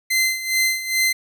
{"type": "tone with tremolo", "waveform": "sawtooth", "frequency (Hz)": 2068, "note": "C7", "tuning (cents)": -21, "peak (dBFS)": -12, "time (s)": [0.1, 1.13], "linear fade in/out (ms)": 10, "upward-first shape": "sine", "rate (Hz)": 2.4, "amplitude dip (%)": 75, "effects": []}